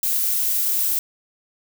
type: noise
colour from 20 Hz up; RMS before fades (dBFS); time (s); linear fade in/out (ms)
violet; -21; 0.03-0.99; 2
effects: none